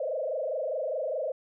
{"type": "tone with frequency modulation", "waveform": "sine", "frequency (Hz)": 572, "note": "D5", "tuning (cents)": -46, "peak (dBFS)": -28, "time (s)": [0, 1.32], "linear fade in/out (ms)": 5, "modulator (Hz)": 24.9, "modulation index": 2.9, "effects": []}